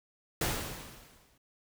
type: noise with exponential decay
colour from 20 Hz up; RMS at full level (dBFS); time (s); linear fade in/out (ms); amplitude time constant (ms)
pink; -29; 0.41-1.38; 5; 210
effects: none